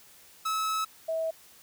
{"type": "tone pair in turn", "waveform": ["45% pulse", "sine"], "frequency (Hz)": [1295, 647.5], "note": ["E6", "E5"], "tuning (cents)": [-31, -31], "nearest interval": "octave", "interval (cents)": 1200, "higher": "first", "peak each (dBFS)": -27, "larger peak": "neither", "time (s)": [[0.45, 0.85], [1.08, 1.31]], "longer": "first", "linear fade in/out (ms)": 10, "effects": ["white hiss -55 dBFS RMS until 1.62 s"]}